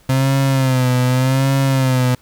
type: tone with vibrato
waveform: 35% pulse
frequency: 130.81 Hz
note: C3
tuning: in tune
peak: -11 dBFS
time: 0.09-2.15 s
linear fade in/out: 5 ms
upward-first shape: sine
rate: 0.85 Hz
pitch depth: 72 cents each way
effects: pink hiss -52 dBFS RMS until 2.21 s